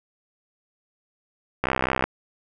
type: click train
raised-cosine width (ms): 0.5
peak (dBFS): -6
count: 27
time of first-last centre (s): 1.64-2.04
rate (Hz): 65
effects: none